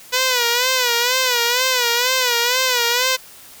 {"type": "tone with vibrato", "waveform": "5% pulse", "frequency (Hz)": 493.9, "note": "B4", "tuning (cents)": 0, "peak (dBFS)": -4, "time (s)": [0.12, 3.17], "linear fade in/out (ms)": 20, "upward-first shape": "sine", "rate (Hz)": 2.1, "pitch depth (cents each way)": 90, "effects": ["white hiss -42 dBFS RMS until 3.6 s"]}